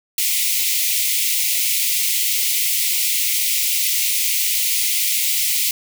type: high-pass noise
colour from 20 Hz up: white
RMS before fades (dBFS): -19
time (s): 0.18-5.71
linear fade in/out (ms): 2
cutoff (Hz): 2000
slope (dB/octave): 96
effects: none